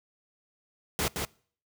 pink noise with echo, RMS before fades -28 dBFS, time 0.99-1.08 s, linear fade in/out 0 ms, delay 170 ms, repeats 1, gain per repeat -4 dB, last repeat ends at 1.25 s, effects noise-tail reverb RT60 0.5 s tail -24 dB re dry + high-pass 60 Hz 12 dB/octave

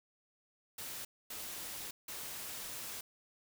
white noise bursts at uneven times, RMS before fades -44 dBFS, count 3, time 0.78-1.05 / 1.3-1.91 / 2.08-3.01 s, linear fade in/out 5 ms, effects none

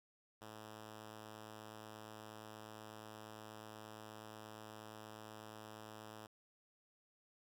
5% pulse tone, 108.4 Hz, A2, 25 cents flat, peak -40 dBFS, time 0.41-6.27 s, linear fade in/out 10 ms, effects none

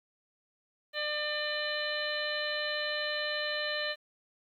harmonic tone with a mistuned harmonic, 599 Hz, D5, 34 cents sharp, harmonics 1 / 2 / 3 / 4 / 5 / 6 / 7, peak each -36 / -44 / -35 / -44 / -39 / -45 / -38 dBFS, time 0.93-3.96 s, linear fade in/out 50 ms, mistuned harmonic 7, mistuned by -53 cents, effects 11-bit

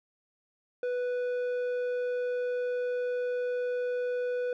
square tone with low-pass filter, 493.9 Hz, B4, in tune, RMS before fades -31 dBFS, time 0.83-4.53 s, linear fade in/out 2 ms, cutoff 1400 Hz, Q 0.57, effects none

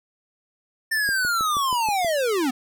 square linear sweep, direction down, 1800 to 241.4 Hz, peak -21 dBFS, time 0.91-2.51 s, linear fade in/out 10 ms
click train, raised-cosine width 2 ms, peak -22 dBFS, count 7, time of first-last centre 1.09-2.047 s, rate 6.27 Hz
effects none

